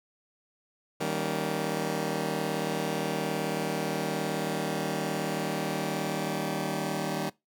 15% pulse chord, Eb dominant seventh, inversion none, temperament just, 155.56 / 194.45 / 233.3 / 280 Hz, Eb3 / G3 / Bb3 / Db4, 0 / -14 / +2 / +18 cents, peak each -27 / -27 / -30 / -31 dBFS, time 1-7.3 s, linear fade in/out 10 ms, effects noise-tail reverb RT60 0.2 s tail -22 dB re dry

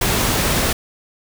pink noise, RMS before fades -18 dBFS, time 0.01-0.73 s, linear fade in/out 5 ms, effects none

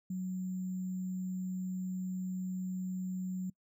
sine tone with sample-and-hold, 184.7 Hz, F#3, 3 cents flat, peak -34 dBFS, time 0.1-3.5 s, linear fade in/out 5 ms, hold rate 7350 Hz, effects noise-tail reverb RT60 0.1 s tail -25 dB re dry

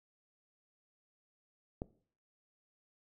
click, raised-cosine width 2 ms, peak -24 dBFS, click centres 1.819 s, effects noise-tail reverb RT60 0.5 s tail -19 dB re dry

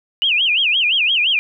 sine tone with vibrato, 2807 Hz, F7, 8 cents sharp, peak -13 dBFS, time 0.22-1.39 s, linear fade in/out 0 ms, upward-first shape sine, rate 5.8 Hz, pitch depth 270 cents each way, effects none

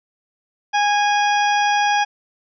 harmonic tone, 824 Hz, G#5, 14 cents flat, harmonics 1 / 2 / 3 / 4 / 6 / 7, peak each -16 / -22 / -26 / -28 / -32 / -33 dBFS, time 0.73-2.05 s, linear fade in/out 20 ms, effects none

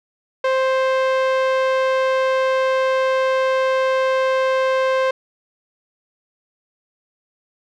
sawtooth tone with low-pass filter, 525 Hz, C5, 6 cents sharp, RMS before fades -18 dBFS, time 0.44-5.11 s, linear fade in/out 5 ms, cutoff 2800 Hz, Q 0.56, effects none

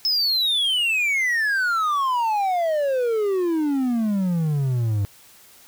triangle exponential sweep, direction down, 5260 to 98 Hz, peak -17 dBFS, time 0.05-5.05 s, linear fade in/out 0 ms, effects white hiss -50 dBFS RMS until 5.67 s

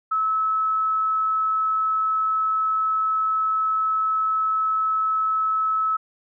sine tone, 1298 Hz, E6, 27 cents flat, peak -19 dBFS, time 0.11-5.97 s, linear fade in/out 10 ms, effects none

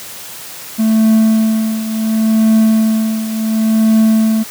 triangle tone with tremolo, 220.4 Hz, A3, 3 cents sharp, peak -4 dBFS, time 0.78-4.44 s, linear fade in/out 20 ms, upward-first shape triangle, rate 0.7 Hz, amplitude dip 75%, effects white hiss -30 dBFS RMS until 4.5 s + high-pass 80 Hz 12 dB/octave

